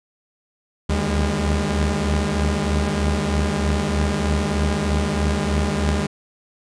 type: tone cluster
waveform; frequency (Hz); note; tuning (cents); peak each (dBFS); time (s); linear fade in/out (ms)
sawtooth; 74.1 / 77.3 / 202.7; D2 / D#2 / G#3; +16 / -11 / -42; -19; 0.89-6.07; 10
effects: resampled to 22050 Hz